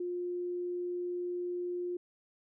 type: tone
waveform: sine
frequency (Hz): 354.5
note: F4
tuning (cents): +26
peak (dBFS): -33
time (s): 0-1.97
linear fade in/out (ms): 5
effects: none